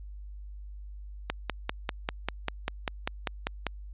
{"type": "click train", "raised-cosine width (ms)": 0.3, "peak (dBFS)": -12, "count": 13, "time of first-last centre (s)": [1.3, 3.667], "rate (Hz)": 5.07, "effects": ["added 50 Hz sine -40 dBFS peak until 3.93 s", "resampled to 8000 Hz"]}